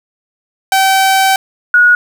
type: tone pair in turn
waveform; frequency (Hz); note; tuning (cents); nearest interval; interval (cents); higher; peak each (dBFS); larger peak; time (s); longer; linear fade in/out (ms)
sawtooth / sine; 770 / 1453.6; G5 / F#6; -31 / -31; major seventh; 1100; second; -4; neither; 0.72-1.36 / 1.74-1.95; first; 2
effects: 7-bit